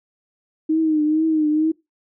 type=tone with vibrato; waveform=sine; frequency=311.1 Hz; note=D#4; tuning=in tune; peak=-15 dBFS; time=0.69-1.72 s; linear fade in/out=10 ms; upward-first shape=triangle; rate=2.2 Hz; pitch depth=66 cents each way; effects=noise-tail reverb RT60 0.2 s tail -21 dB re dry